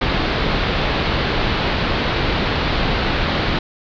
pink low-pass noise, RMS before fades -19 dBFS, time 0.01-3.59 s, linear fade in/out 5 ms, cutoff 4400 Hz, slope 48 dB/octave, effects none

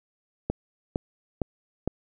click train, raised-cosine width 2 ms, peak -12 dBFS, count 4, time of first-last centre 0.5-1.876 s, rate 2.18 Hz, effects none

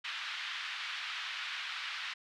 white band-pass noise, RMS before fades -40 dBFS, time 0.04-2.14 s, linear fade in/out 10 ms, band 1200 to 3600 Hz, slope 24 dB/octave, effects none

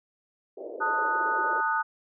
pink band-pass noise, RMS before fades -38 dBFS, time 0.57-1.61 s, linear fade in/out 10 ms, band 350 to 620 Hz, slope 48 dB/octave
sine chord, D# diminished, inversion second, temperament equal with one note detuned, 890.2 / 1244.5 / 1480 Hz, A5 / D#6 / F#6, +20 / 0 / 0 cents, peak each -28 dBFS, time 0.8-1.83 s, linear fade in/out 20 ms
effects none

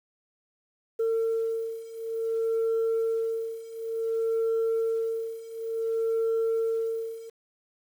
sine beating tone pair, 452.2 / 452.76 Hz, A4 / A4, +47 / +49 cents, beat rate 0.56 Hz, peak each -28 / -26 dBFS, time 0.99-7.3 s, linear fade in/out 10 ms, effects tanh soft clip ceiling -21 dBFS + 9-bit

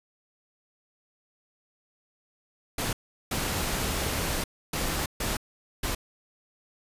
pink noise bursts at uneven times, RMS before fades -29 dBFS, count 5, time 2.78-2.93 / 3.31-4.44 / 4.73-5.06 / 5.2-5.37 / 5.83-5.95 s, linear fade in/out 5 ms, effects resampled to 32000 Hz

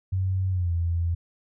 sine tone with pitch glide, 94.2 to 84.9 Hz, F#2 to F2, +32 to -48 cents, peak -22 dBFS, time 0.12-1.15 s, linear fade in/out 10 ms, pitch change -180 cents, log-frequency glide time 0.5-0.72 s, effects none

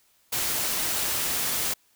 white noise, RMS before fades -27 dBFS, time 0.32-1.74 s, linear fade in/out 10 ms, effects white hiss -64 dBFS RMS until 1.95 s

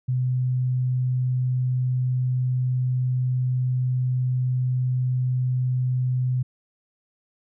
sine tone, 126.9 Hz, B2, 47 cents sharp, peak -20 dBFS, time 0.08-6.43 s, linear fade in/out 10 ms, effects none

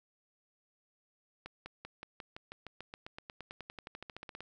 accelerating click train, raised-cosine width 0.3 ms, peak -28 dBFS, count 27, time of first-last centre 1.46-4.406 s, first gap 200 ms, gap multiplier 0.95, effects none

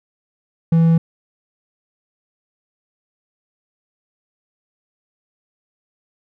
triangle tone, 164.81 Hz, E3, in tune, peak -8 dBFS, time 0.72-0.98 s, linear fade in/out 5 ms, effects none

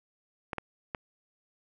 clicks, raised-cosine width 0.5 ms, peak -18 dBFS, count 3, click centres 0.532 / 0.583 / 0.948 s, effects none

